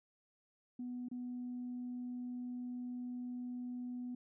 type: tone with dropouts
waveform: sine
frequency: 246.9 Hz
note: B3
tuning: in tune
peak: -39 dBFS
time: 0.79-4.15 s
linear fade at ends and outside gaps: 5 ms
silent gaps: 1.086-1.113 s
effects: tanh soft clip ceiling -36 dBFS